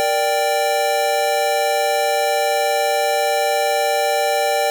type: chord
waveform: square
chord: G minor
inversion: first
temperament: equal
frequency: 466.2 / 587.3 / 784 Hz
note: Bb4 / D5 / G5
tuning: 0 / 0 / 0 cents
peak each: -25 / -20 / -20 dBFS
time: 0-4.7 s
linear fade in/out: 0 ms
effects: none